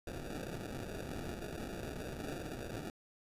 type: noise with sample-and-hold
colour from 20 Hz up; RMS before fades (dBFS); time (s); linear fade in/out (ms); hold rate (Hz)
white; -43; 0.07-2.9; 2; 1050
effects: resampled to 32000 Hz